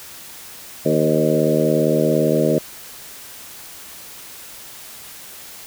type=harmonic tone with a mistuned harmonic; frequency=77.5 Hz; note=D#2; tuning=6 cents flat; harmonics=2 / 3 / 4 / 5 / 6 / 7 / 8; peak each=-22 / -22 / -22 / -22 / -22 / -22 / -22 dBFS; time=0.85-2.59 s; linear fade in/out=10 ms; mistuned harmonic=7; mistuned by=-22 cents; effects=white hiss -38 dBFS RMS until 5.66 s